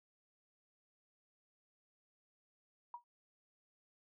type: tone with exponential decay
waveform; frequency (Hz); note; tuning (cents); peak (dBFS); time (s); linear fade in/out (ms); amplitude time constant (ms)
sine; 958; A#5; +47; -40; 2.94-3.04; 2; 20
effects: none